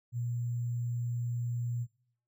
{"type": "tone with sample-and-hold", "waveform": "sine", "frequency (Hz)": 120, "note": "B2", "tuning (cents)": -49, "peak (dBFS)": -31, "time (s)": [0.12, 1.87], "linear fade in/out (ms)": 50, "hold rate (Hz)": 7350, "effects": ["noise-tail reverb RT60 0.6 s tail -22 dB re dry"]}